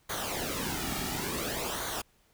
pink noise with flanger, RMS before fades -34 dBFS, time 0.09-2.02 s, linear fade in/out 10 ms, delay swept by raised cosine 0.38 to 1.98 ms, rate 0.57 Hz, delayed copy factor -0.65, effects pink hiss -67 dBFS RMS until 2.33 s

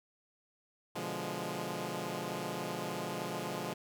10% pulse chord, B diminished seventh, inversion none, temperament equal, 123.47 / 146.83 / 174.61 / 207.7 Hz, B2 / D3 / F3 / Ab3, 0 / 0 / 0 / 0 cents, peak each -36 / -35 / -32 / -33 dBFS, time 0.95-3.74 s, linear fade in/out 10 ms, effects none

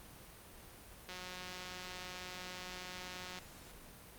click train, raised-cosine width 0.2 ms, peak -29 dBFS, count 419, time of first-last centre 1.09-3.387 s, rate 182 Hz, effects pink hiss -55 dBFS RMS until 4.18 s + Opus 32 kbps

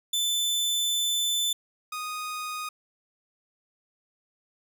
sawtooth tone pair in turn, 3520 / 1241.6 Hz, A7 / D#6, 0 / -4 cents, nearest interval octave + tritone, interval 1804 cents, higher first, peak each -21 / -28 dBFS, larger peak first, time 0.13-1.53 / 1.92-2.69 s, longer first, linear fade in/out 5 ms, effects none

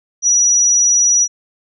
sine tone, 5840 Hz, F#8, 24 cents flat, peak -9 dBFS, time 0.22-1.28 s, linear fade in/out 50 ms, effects none

